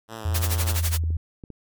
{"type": "tone with vibrato", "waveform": "5% pulse", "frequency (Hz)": 110, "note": "A2", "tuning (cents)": 0, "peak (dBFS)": -23, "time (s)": [0.08, 0.79], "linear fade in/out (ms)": 50, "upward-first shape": "square", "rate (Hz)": 4.1, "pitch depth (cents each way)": 29}
{"type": "tone with pitch glide", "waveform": "sine", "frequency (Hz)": [84.5, 81.1], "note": ["E2", "E2"], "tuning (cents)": [43, -28], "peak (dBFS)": -21, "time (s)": [0.25, 1.17], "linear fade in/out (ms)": 5, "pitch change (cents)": -71, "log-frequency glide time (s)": [0.69, 1]}
{"type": "noise with tremolo", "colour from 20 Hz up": "white", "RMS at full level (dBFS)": -26, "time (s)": [0.34, 0.98], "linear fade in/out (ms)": 10, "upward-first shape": "sine", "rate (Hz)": 12, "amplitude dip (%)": 90}
{"type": "clicks", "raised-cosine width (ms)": 3, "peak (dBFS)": -26, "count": 4, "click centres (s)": [1.038, 1.105, 1.438, 1.503]}
{"effects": ["MP3 96 kbps"]}